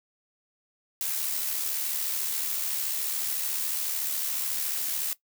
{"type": "noise with amplitude modulation", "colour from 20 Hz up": "blue", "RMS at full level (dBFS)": -28, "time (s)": [1.01, 5.13], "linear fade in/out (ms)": 0, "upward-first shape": "sine", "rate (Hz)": 73.9, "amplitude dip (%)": 40, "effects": ["noise-tail reverb RT60 0.1 s tail -17 dB re dry"]}